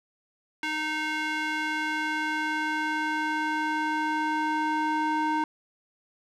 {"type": "tone with band-pass filter sweep", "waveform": "square", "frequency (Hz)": 308.8, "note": "D#4", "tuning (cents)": -13, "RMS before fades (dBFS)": -28, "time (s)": [0.63, 5.44], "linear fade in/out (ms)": 2, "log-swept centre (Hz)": [2100, 960], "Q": 1.5, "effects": []}